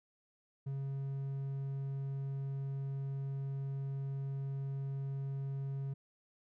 triangle tone, 137 Hz, C#3, 20 cents flat, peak -34 dBFS, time 0.66-5.94 s, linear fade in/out 10 ms, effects none

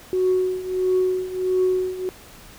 sine tone with tremolo, 370 Hz, F#4, in tune, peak -14 dBFS, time 0.13-2.09 s, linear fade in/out 0 ms, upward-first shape triangle, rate 1.5 Hz, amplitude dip 85%, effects tanh soft clip ceiling -12 dBFS + pink hiss -45 dBFS RMS until 2.58 s

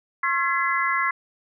harmonic tone with a mistuned harmonic, 338.7 Hz, E4, 47 cents sharp, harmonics 3 / 4 / 5 / 6, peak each -24 / -28 / -27 / -25 dBFS, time 0.23-1.11 s, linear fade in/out 5 ms, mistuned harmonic 3, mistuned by +100 cents, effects none

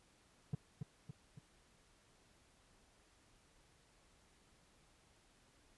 triangle tone with echo, 144.3 Hz, D3, 30 cents flat, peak -32 dBFS, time 0.53-0.55 s, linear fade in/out 5 ms, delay 280 ms, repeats 3, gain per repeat -5 dB, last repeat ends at 1.39 s, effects pink hiss -70 dBFS RMS until 5.77 s + resampled to 24000 Hz

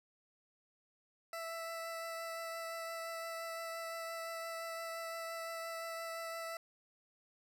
20% pulse tone with vibrato, 661 Hz, E5, 5 cents sharp, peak -36 dBFS, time 1.33-6.57 s, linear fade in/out 2 ms, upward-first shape triangle, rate 5.8 Hz, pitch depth 12 cents each way, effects none

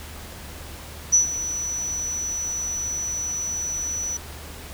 sine tone with ADSR envelope, 5930 Hz, F#8, 3 cents sharp, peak -11 dBFS, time 1.12-4.17 s, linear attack 20 ms, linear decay 120 ms, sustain -14 dB, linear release 4 ms, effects added 75 Hz sine -40 dBFS peak until 4.73 s + pink hiss -40 dBFS RMS until 4.73 s

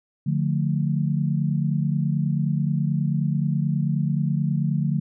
sine chord, D minor, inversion none, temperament just, 146.83 / 176.2 / 220.2 Hz, D3 / F3 / A3, 0 / +16 / +2 cents, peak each -22 / -25 / -28 dBFS, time 0.26-5 s, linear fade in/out 10 ms, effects none

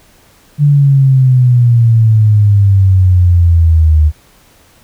sine exponential sweep, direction down, 147.4 to 75.3 Hz, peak -4 dBFS, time 0.58-4.12 s, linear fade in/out 50 ms, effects pink hiss -46 dBFS RMS until 4.83 s

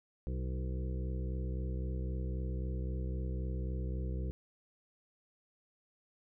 harmonic tone with a mistuned harmonic, 63.8 Hz, C2, 43 cents flat, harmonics 1 / 2 / 3 / 5 / 6 / 7 / 8, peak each -35 / -41 / -45 / -49 / -51 / -52 / -53 dBFS, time 0.27-4.31 s, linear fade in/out 0 ms, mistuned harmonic 7, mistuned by +18 cents, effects none

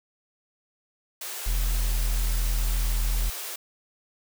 white high-pass noise, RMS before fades -35 dBFS, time 1.21-3.56 s, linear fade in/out 5 ms, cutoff 340 Hz, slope 96 dB/octave
triangle tone, 41 Hz, E1, 9 cents flat, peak -20 dBFS, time 1.46-3.3 s, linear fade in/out 10 ms
effects none

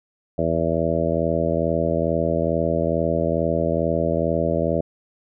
harmonic tone, 82.3 Hz, E2, 2 cents flat, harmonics 1 / 2 / 3 / 4 / 5 / 6 / 7 / 8, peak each -29 / -26 / -28 / -28 / -29 / -27 / -24 / -27 dBFS, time 0.38-4.81 s, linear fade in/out 5 ms, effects none

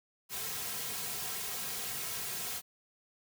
white noise with comb filter, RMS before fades -38 dBFS, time 0.29-2.62 s, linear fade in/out 50 ms, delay 3.4 ms, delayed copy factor -0.7, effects none

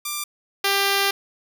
5% pulse tone pair in turn, 1184 / 396.3 Hz, D6 / G4, +14 / +19 cents, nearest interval octave + perfect fifth, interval 1895 cents, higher first, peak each -14 / -7 dBFS, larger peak second, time 0.05-0.24 / 0.64-1.11 s, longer second, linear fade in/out 5 ms, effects none

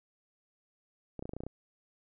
clicks, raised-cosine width 2 ms, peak -26 dBFS, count 9, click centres 1.193 / 1.225 / 1.255 / 1.293 / 1.335 / 1.366 / 1.405 / 1.436 / 1.466 s, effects none

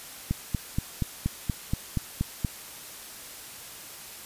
click train, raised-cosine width 5 ms, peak -13 dBFS, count 10, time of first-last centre 0.31-2.448 s, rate 4.21 Hz, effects white hiss -43 dBFS RMS until 4.25 s + resampled to 32000 Hz

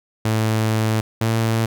sawtooth tone pair in turn, 110 / 112.96 Hz, A2 / A2, 0 / +46 cents, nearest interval unison, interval 46 cents, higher second, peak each -13 dBFS, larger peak neither, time 0.25-1.01 / 1.21-1.66 s, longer first, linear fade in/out 5 ms, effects none

